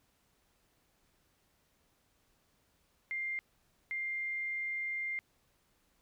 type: tone bursts at uneven times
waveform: sine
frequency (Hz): 2100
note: C7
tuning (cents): +6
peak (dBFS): -34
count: 2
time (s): 3.11-3.39 / 3.91-5.19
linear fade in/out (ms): 0
effects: pink hiss -73 dBFS RMS until 6.01 s